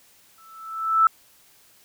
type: tone with exponential growth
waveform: sine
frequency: 1318.5 Hz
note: E6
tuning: in tune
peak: -11 dBFS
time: 0.38-1.07 s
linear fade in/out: 2 ms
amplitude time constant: 150 ms
effects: white hiss -56 dBFS RMS until 1.84 s